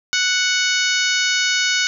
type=harmonic tone; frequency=740 Hz; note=F#5; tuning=in tune; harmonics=2 / 3 / 4 / 5 / 6 / 7 / 8 / 9; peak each=-21 / -23 / -24 / -25 / -26 / -26 / -27 / -28 dBFS; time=0.13-1.87 s; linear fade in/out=0 ms; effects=none